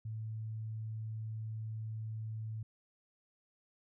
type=tone; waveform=sine; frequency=110 Hz; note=A2; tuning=in tune; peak=-38 dBFS; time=0.05-2.63 s; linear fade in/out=5 ms; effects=none